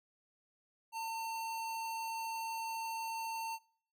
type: tone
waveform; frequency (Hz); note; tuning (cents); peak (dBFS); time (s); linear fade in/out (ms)
square; 903; A5; +45; -38; 0.92-3.59; 50
effects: noise-tail reverb RT60 0.5 s tail -22 dB re dry